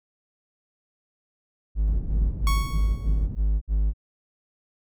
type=tone bursts; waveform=triangle; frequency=51.91 Hz; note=G#1; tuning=in tune; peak=-17 dBFS; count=7; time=1.75-3.936 s; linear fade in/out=50 ms; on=260 ms; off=61 ms
type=low-pass noise; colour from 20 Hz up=pink; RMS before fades=-32 dBFS; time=1.88-3.35 s; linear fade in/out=0 ms; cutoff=170 Hz; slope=12 dB/octave
type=tone with exponential decay; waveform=sawtooth; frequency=1109 Hz; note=C#6; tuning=in tune; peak=-21 dBFS; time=2.47-3.26 s; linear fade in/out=1 ms; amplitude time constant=170 ms
effects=none